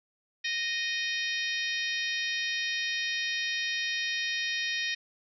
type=harmonic tone with a mistuned harmonic; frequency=620 Hz; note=D#5; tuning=6 cents flat; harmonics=3 / 4 / 5 / 6 / 7 / 8 / 9; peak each=-33 / -34 / -39 / -36 / -42 / -43 / -40 dBFS; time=0.44-4.95 s; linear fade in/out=10 ms; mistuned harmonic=7; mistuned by=-28 cents; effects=none